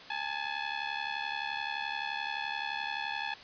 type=ring-modulated tone; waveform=15% pulse; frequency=853 Hz; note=G#5; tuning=46 cents sharp; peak=-24 dBFS; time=0.1-3.34 s; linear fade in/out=2 ms; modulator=35.8 Hz; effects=white hiss -49 dBFS RMS until 3.43 s + resampled to 11025 Hz